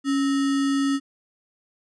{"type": "tone with sample-and-hold", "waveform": "sine", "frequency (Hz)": 276.7, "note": "C#4", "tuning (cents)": -3, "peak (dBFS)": -19, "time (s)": [0.04, 1], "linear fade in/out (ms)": 50, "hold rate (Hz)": 1575, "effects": ["resampled to 22050 Hz"]}